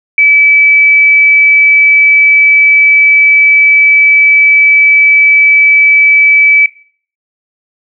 sine tone, 2300 Hz, D7, 37 cents flat, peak -3 dBFS, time 0.18-6.66 s, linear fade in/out 2 ms, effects noise-tail reverb RT60 0.5 s tail -19 dB re dry

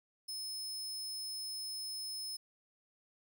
sawtooth tone, 5200 Hz, E8, 24 cents flat, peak -37 dBFS, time 0.28-2.37 s, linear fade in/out 10 ms, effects none

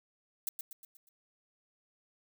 violet noise with echo, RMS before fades -34 dBFS, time 0.47-0.49 s, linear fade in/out 2 ms, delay 120 ms, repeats 5, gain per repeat -6 dB, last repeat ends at 1.09 s, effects none

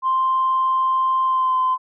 sine tone with pitch glide, 1046.5 to 1030.3 Hz, C6 to C6, 0 to -27 cents, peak -15 dBFS, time 0.02-1.78 s, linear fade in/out 50 ms, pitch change -27 cents, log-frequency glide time 1.24-1.58 s, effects tanh soft clip ceiling -11 dBFS

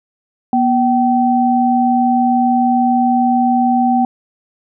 sine tone pair together, 242.2 / 769 Hz, B3 / G5, -34 / -33 cents, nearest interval octave + minor sixth, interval 2001 cents, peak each -13 dBFS, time 0.53-4.05 s, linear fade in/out 2 ms, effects none

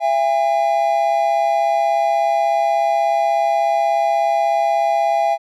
triangle tone pair together, 673.5 / 810 Hz, E5 / G#5, +37 / -43 cents, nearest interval minor third, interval 320 cents, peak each -15 dBFS, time 0-5.38 s, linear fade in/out 50 ms, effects none

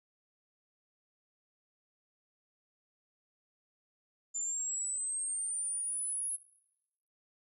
sine exponential sweep, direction up, 7120 to 10650 Hz, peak -33 dBFS, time 4.34-6.37 s, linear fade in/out 20 ms, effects noise-tail reverb RT60 0.9 s tail -20 dB re dry

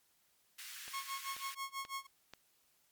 pink high-pass noise, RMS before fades -49 dBFS, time 0.58-1.55 s, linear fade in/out 10 ms, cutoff 1600 Hz, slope 24 dB/octave
click train, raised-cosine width 0.2 ms, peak -31 dBFS, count 4, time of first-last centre 0.88-2.336 s, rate 2.06 Hz
sawtooth tone with tremolo, 1090 Hz, C#6, 29 cents flat, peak -34 dBFS, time 0.93-2.07 s, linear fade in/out 10 ms, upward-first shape sine, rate 6.1 Hz, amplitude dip 95%
effects white hiss -73 dBFS RMS until 2.91 s + MP3 96 kbps

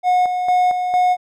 triangle tone with tremolo, 726 Hz, F#5, 33 cents flat, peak -10 dBFS, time 0.03-1.17 s, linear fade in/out 50 ms, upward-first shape square, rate 2.2 Hz, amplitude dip 50%, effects none

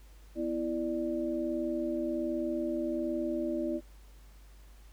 sine tone cluster, 249 / 330.3 / 592 Hz, B3 / E4 / D5, +14 / +4 / +14 cents, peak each -36 / -32 / -36 dBFS, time 0.35-3.81 s, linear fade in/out 50 ms, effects added 50 Hz sine -51 dBFS peak until 4.92 s + pink hiss -63 dBFS RMS until 4.92 s

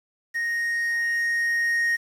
triangle tone with level ramp, 1864.7 Hz, A#6, in tune, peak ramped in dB -22 to -18 dBFS, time 0.34-1.97 s, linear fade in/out 20 ms, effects resampled to 32000 Hz + 8-bit

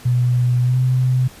sine tone with pitch glide, 123.3 to 127.72 Hz, B2 to C3, -2 to -41 cents, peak -13 dBFS, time 0.05-1.28 s, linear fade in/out 10 ms, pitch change +61 cents, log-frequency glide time 0.62-0.78 s, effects pink hiss -42 dBFS RMS until 1.4 s + resampled to 32000 Hz

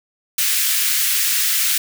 white high-pass noise, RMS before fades -18 dBFS, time 0.38-1.78 s, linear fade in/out 5 ms, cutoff 1600 Hz, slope 24 dB/octave, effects none

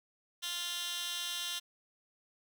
15% pulse tone with high-pass filter, 349.2 Hz, F4, in tune, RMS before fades -38 dBFS, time 0.42-1.6 s, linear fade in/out 20 ms, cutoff 3000 Hz, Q 1.7, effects none

